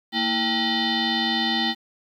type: tone with frequency modulation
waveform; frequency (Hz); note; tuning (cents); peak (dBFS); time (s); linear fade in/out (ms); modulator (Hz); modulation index
sine; 1907; A#6; +39; -20; 0.12-1.75; 50; 559; 4
effects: 9-bit